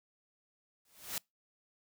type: noise with exponential growth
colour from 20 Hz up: white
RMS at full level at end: -34 dBFS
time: 0.85-1.18 s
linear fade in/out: 2 ms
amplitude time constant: 70 ms
effects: noise-tail reverb RT60 0.2 s tail -26 dB re dry